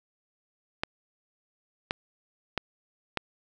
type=clicks; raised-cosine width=0.3 ms; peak=-11 dBFS; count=4; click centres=0.835 / 1.909 / 2.577 / 3.173 s; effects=none